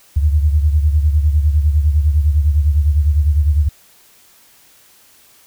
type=beating tone pair; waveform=sine; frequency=73.42 / 83.32 Hz; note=D2 / E2; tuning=0 / +19 cents; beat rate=9.9 Hz; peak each=-11 / -18 dBFS; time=0.16-3.69 s; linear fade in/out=10 ms; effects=white hiss -49 dBFS RMS until 5.46 s